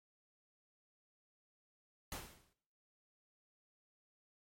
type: noise with exponential decay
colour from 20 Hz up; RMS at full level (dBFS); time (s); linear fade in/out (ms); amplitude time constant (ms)
pink; -41; 2.12-2.53; 1; 89
effects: noise-tail reverb RT60 0.7 s tail -20 dB re dry + MP3 64 kbps